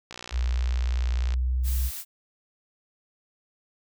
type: click train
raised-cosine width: 0.2 ms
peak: -21 dBFS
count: 75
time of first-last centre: 0.11-1.339 s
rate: 60.2 Hz
type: tone with pitch glide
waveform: sine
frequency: 61.74 to 63.33 Hz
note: B1 to B1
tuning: 0 to +44 cents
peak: -22 dBFS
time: 0.31-1.91 s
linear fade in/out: 50 ms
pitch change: +44 cents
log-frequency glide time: 1.18-1.56 s
type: noise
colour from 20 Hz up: blue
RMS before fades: -36 dBFS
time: 1.63-2.05 s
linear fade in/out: 50 ms
effects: none